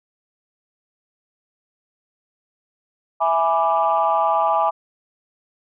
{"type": "chord", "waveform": "sine", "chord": "E dominant seventh", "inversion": "none", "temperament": "equal", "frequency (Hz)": [659.3, 830.6, 987.8, 1174.7], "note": ["E5", "G#5", "B5", "D6"], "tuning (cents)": [0, 0, 0, 0], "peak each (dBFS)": [-21, -19, -22, -21], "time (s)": [3.2, 4.71], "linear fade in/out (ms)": 20, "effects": ["tanh soft clip ceiling -7 dBFS"]}